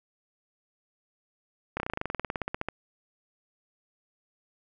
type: slowing click train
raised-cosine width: 0.5 ms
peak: -15 dBFS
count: 20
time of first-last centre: 1.77-2.686 s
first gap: 30 ms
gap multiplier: 1.05
effects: none